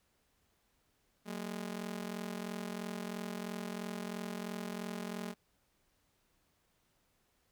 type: ring-modulated tone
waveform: sawtooth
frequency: 206.1 Hz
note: G#3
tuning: 13 cents flat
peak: -32 dBFS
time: 1.25-5.35 s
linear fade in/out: 50 ms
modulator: 21.5 Hz
effects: pink hiss -75 dBFS RMS until 7.51 s